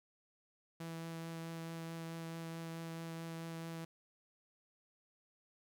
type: tone with vibrato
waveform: sawtooth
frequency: 164.81 Hz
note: E3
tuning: in tune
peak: -39 dBFS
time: 0.8-3.85 s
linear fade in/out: 5 ms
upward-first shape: triangle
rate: 4.6 Hz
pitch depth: 10 cents each way
effects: none